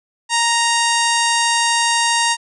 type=harmonic tone; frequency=932.3 Hz; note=A#5; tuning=in tune; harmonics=1 / 2 / 3 / 4 / 5 / 6 / 7 / 8 / 9 / 10; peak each=-18 / -21 / -23 / -24 / -25 / -26 / -26 / -27 / -28 / -28 dBFS; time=0.29-2.37 s; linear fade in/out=50 ms; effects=none